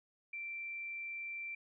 sine tone, 2349 Hz, D7, in tune, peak -40 dBFS, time 0.33-1.55 s, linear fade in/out 5 ms, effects none

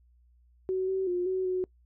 sine tone with pitch steps, 374.9 / 381.1 / 356.2 / 374.6 / 368.5 Hz, F#4 / G4 / F4 / F#4 / F#4, +23 / -49 / +34 / +21 / -7 cents, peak -26 dBFS, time 0.69-1.64 s, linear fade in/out 0 ms, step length 190 ms, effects noise-tail reverb RT60 0.1 s tail -24 dB re dry + added 60 Hz sine -59 dBFS peak until 1.85 s

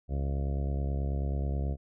harmonic tone, 69.3 Hz, C#2, in tune, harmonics 1 / 2 / 3 / 4 / 5 / 6 / 7 / 8 / 9 / 10, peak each -29 / -35 / -42 / -45 / -47 / -47 / -49 / -48 / -50 / -49 dBFS, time 0.08-1.77 s, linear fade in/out 50 ms, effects none

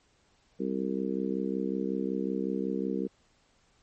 harmonic tone, 65.41 Hz, C2, in tune, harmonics 3 / 4 / 5 / 6 / 7, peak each -33 / -34 / -35 / -36 / -36 dBFS, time 0.59-3.08 s, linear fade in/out 20 ms, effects pink hiss -67 dBFS RMS until 3.82 s + MP3 32 kbps

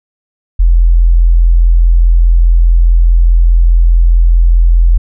sine tone, 42.4 Hz, E1, 50 cents sharp, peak -3 dBFS, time 0.59-4.98 s, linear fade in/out 10 ms, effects none

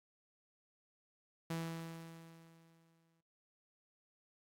sawtooth tone with exponential decay, 164.81 Hz, E3, in tune, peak -33 dBFS, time 1.5-3.21 s, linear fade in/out 5 ms, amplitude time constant 370 ms, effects noise-tail reverb RT60 0.2 s tail -19 dB re dry + AAC 64 kbps

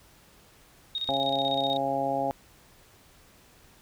sine tone with tremolo, 3729 Hz, A#7, in tune, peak -27 dBFS, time 0.95-1.77 s, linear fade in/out 2 ms, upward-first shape square, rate 16 Hz, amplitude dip 70%
harmonic tone, 136.9 Hz, C#3, 21 cents flat, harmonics 1 / 2 / 3 / 4 / 5 / 6, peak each -41 / -34 / -40 / -31 / -30 / -30 dBFS, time 1.09-2.31 s, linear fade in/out 0 ms
effects pink hiss -57 dBFS RMS until 3.81 s

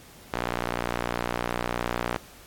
sawtooth tone with band-pass filter, 59.8 Hz, A#1, 45 cents sharp, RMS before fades -30 dBFS, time 0.33-2.17 s, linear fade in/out 0 ms, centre 1200 Hz, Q 0.61, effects pink hiss -50 dBFS RMS until 2.46 s + AAC 64 kbps

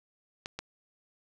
clicks, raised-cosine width 0.2 ms, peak -19 dBFS, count 2, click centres 0.459 / 0.59 s, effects none

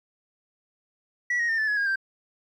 sine tone with pitch steps, 1944 / 1876.7 / 1811.7 / 1749 / 1688.4 / 1630 / 1573.6 Hz, B6 / A#6 / A#6 / A6 / G#6 / G#6 / G6, -28 / +11 / -50 / -11 / +28 / -33 / +6 cents, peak -20 dBFS, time 1.3-1.958 s, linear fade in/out 5 ms, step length 94 ms, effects tanh soft clip ceiling -21 dBFS + 10-bit

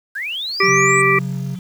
sine linear sweep, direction up, 1505 to 8230 Hz, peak -22 dBFS, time 0.15-1.02 s, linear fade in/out 10 ms
harmonic tone, 391 Hz, G4, 4 cents flat, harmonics 1 / 3 / 5 / 6, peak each -17 / -17 / -17 / -17 dBFS, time 0.6-1.19 s, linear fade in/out 5 ms
sine tone with tremolo, 181.6 Hz, F#3, 32 cents flat, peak -24 dBFS, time 0.63-1.59 s, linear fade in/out 2 ms, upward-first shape sine, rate 2 Hz, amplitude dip 25%
triangle tone with vibrato, 135.8 Hz, C#3, 35 cents flat, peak -21 dBFS, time 0.67-1.56 s, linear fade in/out 20 ms, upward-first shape square, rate 9.3 Hz, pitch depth 8 cents each way
effects 7-bit

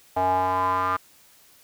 square tone with band-pass filter sweep, 92.5 Hz, F#2, in tune, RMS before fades -23 dBFS, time 0.16-0.97 s, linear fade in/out 10 ms, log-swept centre 770 to 1200 Hz, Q 6.7, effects white hiss -55 dBFS RMS until 1.63 s

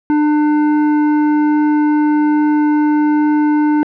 sine tone with hard clipping, 299.8 Hz, D4, 36 cents sharp, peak -12 dBFS, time 0.1-3.83 s, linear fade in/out 0 ms, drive 11 dB, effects low-pass 2000 Hz 12 dB/octave

